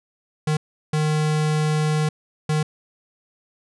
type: tone bursts at uneven times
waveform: square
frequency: 153.4 Hz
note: D#3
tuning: 24 cents flat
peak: -19 dBFS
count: 3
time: 0.47-0.57 / 0.93-2.09 / 2.49-2.63 s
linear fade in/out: 5 ms
effects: resampled to 24000 Hz